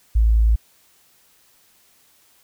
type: tone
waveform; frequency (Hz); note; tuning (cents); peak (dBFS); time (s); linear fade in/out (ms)
sine; 55.3; A1; +9; -12; 0.15-0.56; 10
effects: white hiss -57 dBFS RMS until 2.43 s